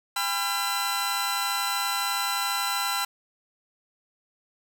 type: tone cluster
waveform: sawtooth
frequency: 803 / 1006 / 1367 / 3992 Hz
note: G5 / B5 / F6 / B7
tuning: +41 / +32 / -37 / +18 cents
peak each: -28 / -28 / -26 / -28 dBFS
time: 0.16-3.05 s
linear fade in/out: 5 ms
effects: none